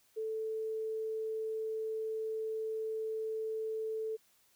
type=tone; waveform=sine; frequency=440 Hz; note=A4; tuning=in tune; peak=-34 dBFS; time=0.16-4.17 s; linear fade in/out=20 ms; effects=white hiss -69 dBFS RMS until 4.55 s